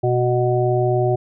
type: harmonic tone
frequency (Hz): 123.47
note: B2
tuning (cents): 0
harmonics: 1 / 3 / 5 / 6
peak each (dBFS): -19 / -19 / -23 / -24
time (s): 0.03-1.16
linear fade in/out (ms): 10
effects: none